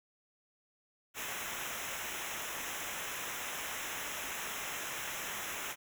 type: noise with comb filter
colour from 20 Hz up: pink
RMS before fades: -40 dBFS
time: 1.14-5.76 s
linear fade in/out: 50 ms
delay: 0.22 ms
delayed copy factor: -0.9
effects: none